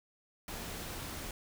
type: noise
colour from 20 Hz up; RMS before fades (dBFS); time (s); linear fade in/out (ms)
pink; -42; 0.48-1.31; 2
effects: none